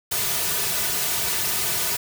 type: noise with comb filter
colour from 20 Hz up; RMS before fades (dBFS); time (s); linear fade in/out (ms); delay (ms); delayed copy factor
white; -24; 0.11-1.97; 10; 3.7; -0.9
effects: none